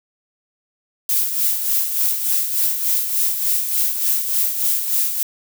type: noise with tremolo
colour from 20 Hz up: violet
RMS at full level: -17 dBFS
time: 1.09-5.23 s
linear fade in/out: 2 ms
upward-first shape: sine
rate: 3.4 Hz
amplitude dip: 55%
effects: none